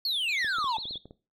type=exponential sweep; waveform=triangle; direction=down; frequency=4495 to 850 Hz; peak=-25 dBFS; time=0.05-0.77 s; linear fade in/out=2 ms
type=tone with vibrato; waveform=sine; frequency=3805 Hz; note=A#7; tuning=35 cents sharp; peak=-34 dBFS; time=0.28-0.98 s; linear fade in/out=5 ms; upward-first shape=triangle; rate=10 Hz; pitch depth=250 cents each way
type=clicks; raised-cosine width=2 ms; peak=-33 dBFS; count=9; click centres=0.446 / 0.585 / 0.643 / 0.784 / 0.855 / 0.909 / 0.957 / 1.056 / 1.109 s
effects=noise-tail reverb RT60 0.3 s tail -17 dB re dry